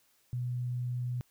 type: tone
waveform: sine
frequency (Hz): 123.47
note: B2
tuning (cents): 0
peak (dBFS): -31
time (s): 0.33-1.21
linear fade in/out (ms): 0
effects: white hiss -69 dBFS RMS until 1.3 s